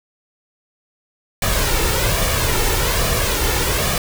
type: noise with flanger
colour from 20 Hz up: pink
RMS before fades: -18 dBFS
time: 1.42-3.98 s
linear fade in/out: 2 ms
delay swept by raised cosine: 1.7 to 2.27 ms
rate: 1.2 Hz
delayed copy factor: +0.55
effects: none